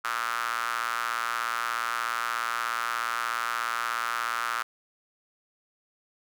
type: tone with high-pass filter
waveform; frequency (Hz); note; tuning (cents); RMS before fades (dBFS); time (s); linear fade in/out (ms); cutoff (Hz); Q
square; 58.4; A#1; +4; -30; 0.04-4.63; 10; 1300; 5
effects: none